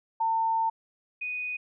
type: tone pair in turn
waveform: sine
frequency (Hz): 900 / 2485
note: A5 / D#7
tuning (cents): +39 / -3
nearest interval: octave + tritone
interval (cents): 1758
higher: second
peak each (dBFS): -23 / -30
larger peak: first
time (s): 0.2-0.7 / 1.21-1.57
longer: first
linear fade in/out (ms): 10
effects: none